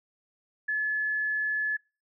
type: tone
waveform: sine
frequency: 1717 Hz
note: A6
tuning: 43 cents flat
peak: -25 dBFS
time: 0.68-1.77 s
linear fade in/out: 10 ms
effects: noise-tail reverb RT60 0.3 s tail -24 dB re dry